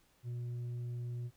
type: tone with tanh clipping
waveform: triangle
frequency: 120.9 Hz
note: B2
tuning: 36 cents flat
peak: -38 dBFS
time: 0.23-1.31 s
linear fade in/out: 50 ms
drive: 8 dB
effects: pink hiss -70 dBFS RMS until 1.36 s